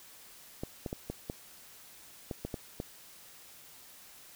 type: clicks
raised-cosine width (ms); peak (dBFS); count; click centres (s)
2; -22; 9; 0.635 / 0.862 / 0.929 / 1.1 / 1.299 / 2.312 / 2.45 / 2.542 / 2.801
effects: white hiss -54 dBFS RMS until 4.35 s